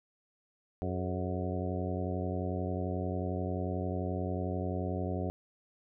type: harmonic tone with a mistuned harmonic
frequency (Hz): 91.3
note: F#2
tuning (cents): -23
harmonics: 1 / 2 / 3 / 4 / 5 / 6 / 7 / 8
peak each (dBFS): -35 / -38 / -40 / -41 / -42 / -43 / -43 / -44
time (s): 0.82-5.3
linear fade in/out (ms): 0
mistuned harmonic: 5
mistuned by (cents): -78
effects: none